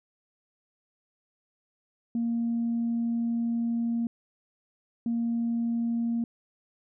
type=tone bursts at uneven times; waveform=sine; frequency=233.1 Hz; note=A#3; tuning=in tune; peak=-24 dBFS; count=2; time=2.15-4.07 / 5.06-6.24 s; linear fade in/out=2 ms; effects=tanh soft clip ceiling -21 dBFS